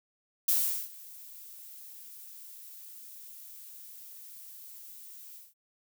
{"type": "noise with ADSR envelope", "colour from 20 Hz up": "violet", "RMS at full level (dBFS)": -25, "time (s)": [0.48, 5.54], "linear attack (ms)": 5, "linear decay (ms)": 400, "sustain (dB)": -23, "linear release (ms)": 180, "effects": []}